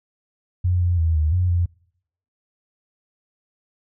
sine tone with pitch steps, 89.5 / 88 / 81.7 / 77.1 / 90 / 87.1 Hz, F2 / F2 / E2 / D#2 / F#2 / F2, +43 / +14 / -15 / -15 / -47 / -4 cents, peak -16 dBFS, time 0.64-1.66 s, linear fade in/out 10 ms, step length 170 ms, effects noise-tail reverb RT60 0.7 s tail -26 dB re dry

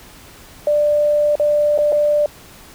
sine tone with dropouts, 592 Hz, D5, 14 cents sharp, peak -12 dBFS, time 0.67-2.26 s, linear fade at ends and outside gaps 2 ms, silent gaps 1.355-1.397 / 1.778-1.786 / 1.922-1.926 s, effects pink hiss -42 dBFS RMS until 2.74 s

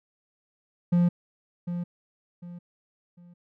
triangle tone with echo, 174.61 Hz, F3, in tune, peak -16 dBFS, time 0.92-1.09 s, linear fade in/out 10 ms, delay 750 ms, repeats 3, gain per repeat -10 dB, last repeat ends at 3.34 s, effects none

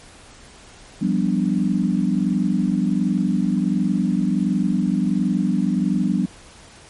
sine chord, G dominant seventh, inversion third, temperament equal, 174.61 / 196 / 246.9 / 293.7 Hz, F3 / G3 / B3 / D4, 0 / 0 / 0 / 0 cents, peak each -23 / -20 / -23 / -25 dBFS, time 1.01-6.26 s, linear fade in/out 10 ms, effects pink hiss -45 dBFS RMS until 6.89 s + MP3 48 kbps

